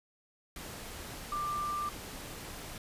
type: tone in noise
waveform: sine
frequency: 1185 Hz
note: D6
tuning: 15 cents sharp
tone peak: -32 dBFS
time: 1.32-1.89 s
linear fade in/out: 2 ms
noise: pink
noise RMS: -44 dBFS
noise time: 0.56-2.78 s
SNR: +9 dB
effects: resampled to 32000 Hz